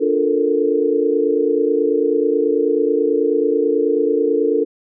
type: chord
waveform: sine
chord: Bb major seventh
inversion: first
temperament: just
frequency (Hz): 291.4 / 349.6 / 437 / 466.2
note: D4 / F4 / A4 / Bb4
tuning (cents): -13 / +2 / -12 / 0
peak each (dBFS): -21 / -22 / -17 / -19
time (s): 0-4.65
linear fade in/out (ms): 20
effects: none